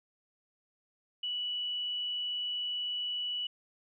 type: tone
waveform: sine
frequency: 2951 Hz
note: F#7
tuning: 5 cents flat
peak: -32 dBFS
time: 1.23-3.47 s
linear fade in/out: 5 ms
effects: none